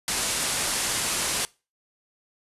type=low-pass noise; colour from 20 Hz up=white; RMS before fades=-27 dBFS; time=0.08-1.45 s; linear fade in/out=0 ms; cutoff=11000 Hz; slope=48 dB/octave; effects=noise-tail reverb RT60 0.3 s tail -23 dB re dry + resampled to 32000 Hz